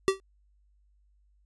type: tone with exponential decay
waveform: square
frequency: 386.4 Hz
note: G4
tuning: 25 cents flat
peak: -17 dBFS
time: 0.08-0.2 s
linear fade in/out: 0 ms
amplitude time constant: 26 ms
effects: added 50 Hz sine -62 dBFS peak until 1.45 s + resampled to 24000 Hz